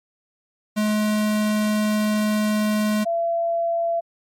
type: tone pair in turn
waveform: square / sine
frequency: 212.3 / 675.7 Hz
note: G#3 / E5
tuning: +38 / +43 cents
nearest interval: octave + minor sixth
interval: 2005 cents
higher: second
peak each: -19 dBFS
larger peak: neither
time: 0.76-3.05 / 3.05-4.01 s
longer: first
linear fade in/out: 20 ms
effects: MP3 64 kbps